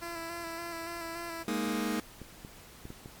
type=tone with vibrato; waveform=10% pulse; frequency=336 Hz; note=E4; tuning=33 cents sharp; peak=-29 dBFS; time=0.01-1.44 s; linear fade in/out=20 ms; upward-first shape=square; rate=3.5 Hz; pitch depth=23 cents each way
type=chord; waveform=sawtooth; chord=Ab suspended second; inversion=none; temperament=just; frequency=207.7 / 233.6 / 311.5 Hz; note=Ab3 / Bb3 / Eb4; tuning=0 / +4 / +2 cents; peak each=-30 dBFS; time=1.48-2 s; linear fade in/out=2 ms
type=clicks; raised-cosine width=3 ms; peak=-30 dBFS; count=5; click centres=2.217 / 2.449 / 2.854 / 2.904 / 3.059 s
effects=pink hiss -52 dBFS RMS until 3.2 s + MP3 96 kbps